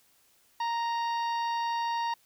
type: harmonic tone with a mistuned harmonic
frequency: 932.3 Hz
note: A#5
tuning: in tune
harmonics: 1 / 2 / 3 / 4 / 5 / 6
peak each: -28 / -40 / -44 / -45 / -46 / -50 dBFS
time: 0.6-2.14 s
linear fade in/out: 5 ms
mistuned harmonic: 5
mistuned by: -21 cents
effects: white hiss -65 dBFS RMS until 2.25 s